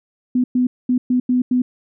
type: tone bursts at uneven times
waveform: sine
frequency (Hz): 250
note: B3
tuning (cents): +21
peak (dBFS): -13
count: 6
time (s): 0.35-0.44 / 0.55-0.67 / 0.89-0.98 / 1.1-1.2 / 1.29-1.42 / 1.51-1.62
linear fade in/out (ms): 5
effects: none